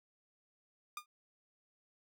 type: tone with exponential decay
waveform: sawtooth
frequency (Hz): 1211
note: D#6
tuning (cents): -47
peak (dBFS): -33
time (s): 0.97-1.06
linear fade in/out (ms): 2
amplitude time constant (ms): 18
effects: none